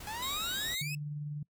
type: noise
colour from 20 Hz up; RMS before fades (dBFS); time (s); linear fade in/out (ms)
pink; -46; 0-0.75; 5
type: exponential sweep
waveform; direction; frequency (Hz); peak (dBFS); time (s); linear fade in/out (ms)
sawtooth; up; 826 to 2637; -34; 0.07-0.95; 2
type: tone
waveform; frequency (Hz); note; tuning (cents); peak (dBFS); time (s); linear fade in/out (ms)
sawtooth; 3800; A#7; +33; -32; 0.22-0.82; 5
type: tone with tremolo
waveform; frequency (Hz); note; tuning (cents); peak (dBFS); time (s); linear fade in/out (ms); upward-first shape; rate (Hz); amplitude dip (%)
sine; 147.7; D3; +10; -34; 0.81-1.43; 5; sine; 20; 30
effects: noise-tail reverb RT60 0.1 s tail -24 dB re dry